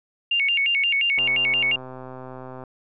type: tone with vibrato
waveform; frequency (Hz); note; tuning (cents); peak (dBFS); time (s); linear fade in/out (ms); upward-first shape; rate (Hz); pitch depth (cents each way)
sine; 2489; D#7; 0; -18; 0.31-1.76; 5; square; 5.7; 200
type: click train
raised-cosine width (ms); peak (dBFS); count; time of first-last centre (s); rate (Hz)
1; -24; 189; 1.18-2.637; 129
effects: none